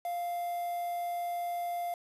triangle tone with quantisation, 698.5 Hz, F5, in tune, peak -30 dBFS, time 0.05-1.94 s, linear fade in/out 2 ms, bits 8, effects resampled to 32000 Hz

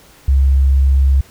sine tone, 67.7 Hz, C#2, 40 cents flat, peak -8 dBFS, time 0.28-1.21 s, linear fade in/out 5 ms, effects pink hiss -45 dBFS RMS until 1.3 s

